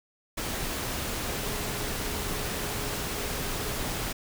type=tone in noise; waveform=sine; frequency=415.3 Hz; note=G#4; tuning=in tune; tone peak=-42 dBFS; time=1.24-3.78 s; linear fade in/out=10 ms; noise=pink; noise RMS=-32 dBFS; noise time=0.37-4.13 s; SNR=-13 dB; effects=none